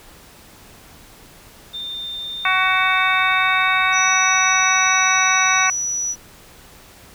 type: tone with pitch glide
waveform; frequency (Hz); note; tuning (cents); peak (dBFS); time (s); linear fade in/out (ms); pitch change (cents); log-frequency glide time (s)
sine; 3609 to 3799; A7 to A#7; +43 to +32; -26; 1.73-5.68; 20; +89; 2.25-4.95
type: harmonic tone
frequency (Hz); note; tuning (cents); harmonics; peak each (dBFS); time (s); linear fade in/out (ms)
374.6; F#4; +21; 2 / 3 / 4 / 5 / 6 / 7; -25 / -20 / -21 / -25 / -20 / -25; 2.45-5.7; 2
type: clicks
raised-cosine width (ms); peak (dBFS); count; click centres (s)
0.2; -27; 11; 2.975 / 3.195 / 3.318 / 3.614 / 4.095 / 4.378 / 4.86 / 5.044 / 5.11 / 5.425 / 5.535
type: tone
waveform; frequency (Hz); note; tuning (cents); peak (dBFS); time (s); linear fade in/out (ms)
sine; 5890; F#8; -9; -20; 3.92-6.16; 50
effects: pink hiss -45 dBFS RMS until 7.14 s